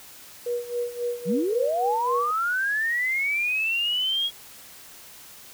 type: tone with tremolo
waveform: sine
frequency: 482.1 Hz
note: B4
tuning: 42 cents flat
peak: -23 dBFS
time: 0.46-2.31 s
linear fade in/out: 5 ms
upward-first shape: sine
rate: 3.7 Hz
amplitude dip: 80%
type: linear sweep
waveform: sine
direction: up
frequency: 150.7 to 3322 Hz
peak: -22 dBFS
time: 1.25-4.31 s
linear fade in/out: 50 ms
effects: white hiss -46 dBFS RMS until 5.53 s